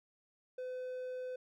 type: tone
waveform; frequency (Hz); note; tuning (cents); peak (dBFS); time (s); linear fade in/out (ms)
triangle; 507; B4; +45; -37; 0.58-1.36; 5
effects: none